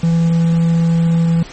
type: tone with quantisation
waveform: triangle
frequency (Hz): 166.6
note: E3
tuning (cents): +19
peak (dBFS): -8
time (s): 0.03-1.43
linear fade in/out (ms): 5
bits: 6
effects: pink hiss -35 dBFS RMS until 1.52 s + MP3 32 kbps